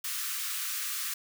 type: high-pass noise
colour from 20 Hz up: white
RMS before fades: -34 dBFS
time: 0.04-1.14 s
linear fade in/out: 5 ms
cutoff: 1100 Hz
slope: 96 dB/octave
effects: none